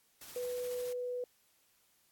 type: noise with tremolo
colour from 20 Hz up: white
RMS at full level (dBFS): -49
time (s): 0.21-0.93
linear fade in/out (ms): 5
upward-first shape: square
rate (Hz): 14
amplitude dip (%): 25
type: tone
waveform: sine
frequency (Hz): 493.9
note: B4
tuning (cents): 0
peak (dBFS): -35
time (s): 0.36-1.24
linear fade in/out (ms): 2
effects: white hiss -71 dBFS RMS until 2.11 s + AAC 64 kbps